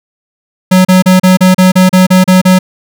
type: tone bursts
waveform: square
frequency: 185 Hz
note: F#3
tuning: in tune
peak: -3 dBFS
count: 11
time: 0.71-2.59 s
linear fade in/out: 10 ms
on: 140 ms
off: 34 ms
effects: none